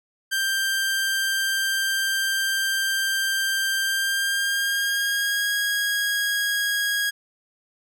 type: tone with pitch glide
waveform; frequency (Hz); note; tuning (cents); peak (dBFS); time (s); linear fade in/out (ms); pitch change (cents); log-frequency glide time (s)
sawtooth; 1578 to 1644.1; G6 to G#6; +11 to -18; -18; 0.31-7.11; 20; +71; 3.83-5.53
effects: none